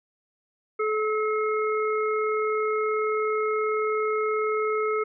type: harmonic tone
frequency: 430.7 Hz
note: A4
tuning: 37 cents flat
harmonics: 1 / 3 / 5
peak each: -24 / -28 / -34 dBFS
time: 0.79-5.04 s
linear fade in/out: 10 ms
effects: none